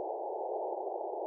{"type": "band-pass noise", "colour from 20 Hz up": "white", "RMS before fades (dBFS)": -37, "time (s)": [0, 1.26], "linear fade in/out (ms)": 0, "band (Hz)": [350, 860], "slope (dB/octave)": 96, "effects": []}